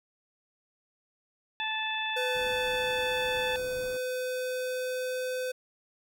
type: harmonic tone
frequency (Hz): 874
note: A5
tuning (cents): -12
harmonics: 1 / 2 / 3 / 4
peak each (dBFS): -35 / -35 / -35 / -35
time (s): 1.6-3.56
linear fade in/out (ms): 0
type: tone with pitch glide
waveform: square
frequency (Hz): 503 to 508.3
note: B4 to B4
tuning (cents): +32 to +50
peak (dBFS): -31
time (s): 2.16-5.52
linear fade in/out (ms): 10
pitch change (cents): +18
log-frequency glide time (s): 2.34-5.31
type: low-pass noise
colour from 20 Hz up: pink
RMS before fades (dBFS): -48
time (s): 2.35-3.97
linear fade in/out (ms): 2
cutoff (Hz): 1000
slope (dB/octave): 12
effects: none